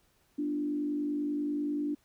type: tone with frequency modulation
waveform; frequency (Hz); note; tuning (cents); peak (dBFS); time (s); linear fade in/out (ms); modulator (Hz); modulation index
sine; 293.7; D4; 0; -29; 0.38-1.95; 10; 50.2; 0.53
effects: pink hiss -69 dBFS RMS until 2.04 s